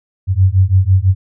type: beating tone pair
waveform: sine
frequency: 91.7 / 97.7 Hz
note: F#2 / G2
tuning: -15 / -5 cents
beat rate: 6 Hz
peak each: -11 dBFS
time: 0.27-1.15 s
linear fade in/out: 50 ms
effects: none